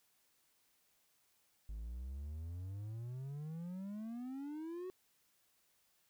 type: exponential sweep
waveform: triangle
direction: up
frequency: 51.4 to 376.3 Hz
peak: -40 dBFS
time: 1.69-4.9 s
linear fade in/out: 0 ms
effects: white hiss -75 dBFS RMS until 6.09 s